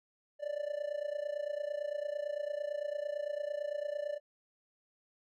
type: tone with amplitude modulation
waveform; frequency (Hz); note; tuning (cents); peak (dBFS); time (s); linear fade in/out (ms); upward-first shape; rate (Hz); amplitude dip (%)
triangle; 587.3; D5; 0; -29; 0.39-4.2; 50; sine; 28.9; 85
effects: none